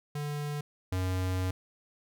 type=tone pair in turn; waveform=square; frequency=146.83 / 92.5 Hz; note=D3 / F#2; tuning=0 / 0 cents; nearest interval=minor sixth; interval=800 cents; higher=first; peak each=-33 / -29 dBFS; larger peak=second; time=0.15-0.61 / 0.92-1.51 s; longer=second; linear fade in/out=5 ms; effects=none